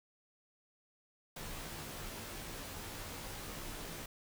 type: noise with comb filter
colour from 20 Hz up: pink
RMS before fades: -45 dBFS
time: 1.36-4.06 s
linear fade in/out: 5 ms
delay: 16 ms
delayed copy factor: -0.9
effects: none